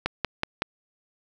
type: click train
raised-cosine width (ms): 0.3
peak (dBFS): -8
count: 4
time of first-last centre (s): 0.06-0.621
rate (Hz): 5.35
effects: none